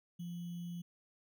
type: tone with sample-and-hold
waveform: sine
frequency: 173 Hz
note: F3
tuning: 16 cents flat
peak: -40 dBFS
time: 0.19-0.82 s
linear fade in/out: 10 ms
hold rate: 3150 Hz
effects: none